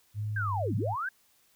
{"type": "tone with vibrato", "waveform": "sine", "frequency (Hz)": 103.2, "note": "G#2", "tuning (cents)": -10, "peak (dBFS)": -30, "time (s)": [0.14, 0.96], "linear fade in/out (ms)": 50, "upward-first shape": "sine", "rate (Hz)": 1.8, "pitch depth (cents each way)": 49}
{"type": "linear two-way sweep", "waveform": "sine", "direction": "down then up", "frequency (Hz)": [1637, 98, 1637], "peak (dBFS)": -30, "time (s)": [0.36, 1.09], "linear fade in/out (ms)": 5, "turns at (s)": 0.76}
{"effects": ["white hiss -66 dBFS RMS until 1.55 s"]}